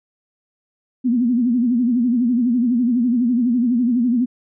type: tone with vibrato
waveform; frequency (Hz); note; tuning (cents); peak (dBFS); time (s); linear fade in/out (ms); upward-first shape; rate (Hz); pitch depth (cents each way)
sine; 242.1; B3; -34; -14; 1.04-4.26; 20; sine; 12; 110
effects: none